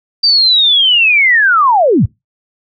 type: linear sweep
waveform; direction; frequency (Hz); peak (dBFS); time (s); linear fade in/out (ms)
sine; down; 4699 to 69.1; -6; 0.23-2.06; 10
effects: noise-tail reverb RT60 0.2 s tail -23 dB re dry